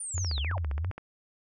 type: linear sweep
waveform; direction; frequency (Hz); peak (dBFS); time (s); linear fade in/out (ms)
sine; down; 9520 to 480.5; -34; 0-0.58; 5
type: tone with vibrato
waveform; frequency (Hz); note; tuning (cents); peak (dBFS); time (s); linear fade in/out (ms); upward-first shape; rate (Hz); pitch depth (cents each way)
sine; 80; D#2; +49; -28; 0.14-0.91; 5; triangle; 3; 300
type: click train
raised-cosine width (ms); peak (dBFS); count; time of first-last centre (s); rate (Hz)
0.5; -25; 13; 0.18-0.98; 15
effects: none